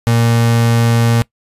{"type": "tone", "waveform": "35% pulse", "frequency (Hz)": 116.54, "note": "A#2", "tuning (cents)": 0, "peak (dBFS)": -8, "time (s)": [0.07, 1.22], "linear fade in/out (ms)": 0, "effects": ["noise-tail reverb RT60 0.1 s tail -21 dB re dry", "resampled to 32000 Hz"]}